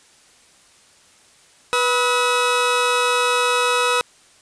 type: tone pair together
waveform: 20% pulse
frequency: 490 / 1278.3 Hz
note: B4 / D#6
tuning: -14 / +46 cents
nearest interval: octave + perfect fourth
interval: 1660 cents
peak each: -14 dBFS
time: 1.73-4.01 s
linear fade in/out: 0 ms
effects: white hiss -52 dBFS RMS until 4.41 s + resampled to 22050 Hz